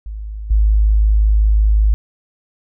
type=tone with level steps; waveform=sine; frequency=52.7 Hz; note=G#1; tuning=26 cents sharp; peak=-24 / -9 dBFS; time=0.06-1.94 s; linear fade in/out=0 ms; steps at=0.5 s; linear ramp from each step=10 ms; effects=none